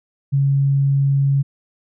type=tone; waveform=sine; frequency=138.59 Hz; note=C#3; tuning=in tune; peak=-13 dBFS; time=0.32-1.43 s; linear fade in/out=20 ms; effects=none